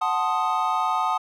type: chord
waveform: triangle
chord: F# diminished seventh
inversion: none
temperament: equal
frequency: 740 / 880 / 1046.5 / 1244.5 Hz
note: F#5 / A5 / C6 / Eb6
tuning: 0 / 0 / 0 / 0 cents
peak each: -25 / -24 / -28 / -23 dBFS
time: 0.01-1.18 s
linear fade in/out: 10 ms
effects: none